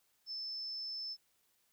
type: tone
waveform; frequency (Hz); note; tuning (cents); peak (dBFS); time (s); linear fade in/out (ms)
sine; 5270; E8; -1; -39; 0.26-1.17; 50
effects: white hiss -75 dBFS RMS until 1.72 s